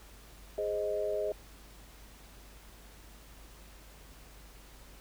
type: chord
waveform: sine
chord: Ab major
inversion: none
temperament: equal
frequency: 415.3 / 523.3 / 622.3 Hz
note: Ab4 / C5 / Eb5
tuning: 0 / 0 / 0 cents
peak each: -34 / -38 / -33 dBFS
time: 0.58-1.32 s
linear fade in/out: 2 ms
effects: added 50 Hz sine -53 dBFS peak until 5 s + pink hiss -56 dBFS RMS until 5 s